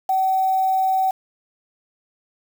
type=tone with quantisation; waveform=sine; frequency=760 Hz; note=F#5; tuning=46 cents sharp; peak=-16 dBFS; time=0.09-1.11 s; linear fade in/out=5 ms; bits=6; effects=none